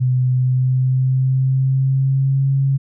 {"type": "tone with pitch glide", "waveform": "sine", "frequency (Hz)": [127.2, 136.33], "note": ["C3", "C#3"], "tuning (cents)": [-48, -28], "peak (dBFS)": -13, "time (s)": [0, 2.78], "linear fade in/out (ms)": 20, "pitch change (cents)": 120, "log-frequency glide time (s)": [0.34, 2.5], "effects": []}